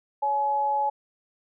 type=tone pair together; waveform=sine; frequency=560.4 / 848 Hz; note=C#5 / G#5; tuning=+19 / +36 cents; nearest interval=perfect fifth; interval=717 cents; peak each=-32 / -22 dBFS; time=0.22-0.9 s; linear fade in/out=10 ms; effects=none